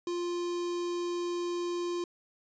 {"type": "tone with notch filter", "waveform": "square", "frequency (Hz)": 349.2, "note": "F4", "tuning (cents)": 0, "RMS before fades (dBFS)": -33, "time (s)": [0.07, 2.04], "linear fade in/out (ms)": 2, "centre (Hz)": 1900, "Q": 1.3, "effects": ["resampled to 16000 Hz"]}